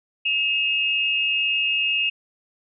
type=tone pair together; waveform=sine; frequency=2576 / 2818 Hz; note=E7 / F7; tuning=-41 / +15 cents; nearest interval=major second; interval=156 cents; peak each=-22 dBFS; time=0.25-2.1 s; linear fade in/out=10 ms; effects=none